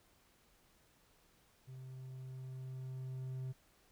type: tone with level ramp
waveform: triangle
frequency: 130 Hz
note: C3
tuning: 11 cents flat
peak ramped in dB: -46 to -37 dBFS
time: 1.67-3.53 s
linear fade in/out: 20 ms
effects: pink hiss -70 dBFS RMS until 3.91 s